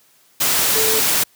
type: tone in noise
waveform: sine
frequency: 440 Hz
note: A4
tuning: in tune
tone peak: -21 dBFS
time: 0.75-1 s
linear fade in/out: 10 ms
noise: white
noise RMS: -17 dBFS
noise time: 0.4-1.24 s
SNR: -7 dB
effects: white hiss -55 dBFS RMS until 1.35 s + high-pass 80 Hz 12 dB/octave